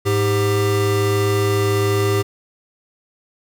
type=tone pair together; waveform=square; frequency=104.91 / 396.1 Hz; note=G#2 / G4; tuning=+18 / +18 cents; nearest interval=octave + major seventh; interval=2300 cents; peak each=-19 dBFS; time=0.05-2.23 s; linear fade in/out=20 ms; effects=none